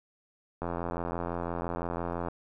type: click train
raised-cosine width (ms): 1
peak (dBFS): -19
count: 144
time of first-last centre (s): 0.62-2.285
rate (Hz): 85.9
effects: none